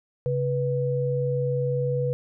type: tone pair together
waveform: sine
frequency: 136 / 490.6 Hz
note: C#3 / B4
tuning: -33 / -12 cents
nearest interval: octave + minor seventh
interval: 2221 cents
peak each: -25 dBFS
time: 0.26-2.13 s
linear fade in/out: 0 ms
effects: none